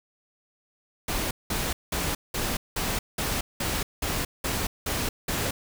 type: noise bursts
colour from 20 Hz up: pink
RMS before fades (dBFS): -28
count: 11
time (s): 1.08-5.51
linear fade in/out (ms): 5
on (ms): 230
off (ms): 190
effects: none